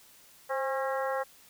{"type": "harmonic tone with a mistuned harmonic", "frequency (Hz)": 271.2, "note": "C#4", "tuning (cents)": -38, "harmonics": [2, 3, 4, 5, 6, 7], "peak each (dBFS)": [-31, -35, -37, -39, -41, -42], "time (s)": [0.49, 1.24], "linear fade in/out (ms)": 20, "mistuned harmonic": 2, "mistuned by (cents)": -44, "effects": ["white hiss -57 dBFS RMS until 1.49 s"]}